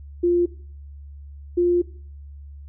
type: tone pair in turn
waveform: sine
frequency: 349.2 / 351 Hz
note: F4 / F4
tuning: 0 / +9 cents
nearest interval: unison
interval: 9 cents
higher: second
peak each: -15 dBFS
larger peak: neither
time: 0.23-0.46 / 1.57-1.82 s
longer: second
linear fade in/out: 10 ms
effects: noise-tail reverb RT60 0.5 s tail -19 dB re dry + added 71 Hz sine -37 dBFS peak until 2.68 s